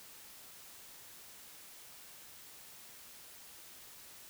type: silence
effects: white hiss -54 dBFS RMS until 4.29 s